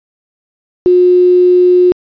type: tone with quantisation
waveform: sine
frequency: 360 Hz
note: F#4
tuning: 47 cents flat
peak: -4 dBFS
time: 0.86-1.92 s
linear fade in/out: 0 ms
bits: 5
effects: resampled to 11025 Hz